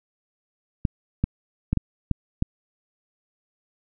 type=clicks; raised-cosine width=5 ms; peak=-8 dBFS; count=6; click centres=0.852 / 1.24 / 1.73 / 1.773 / 2.113 / 2.424 s; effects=none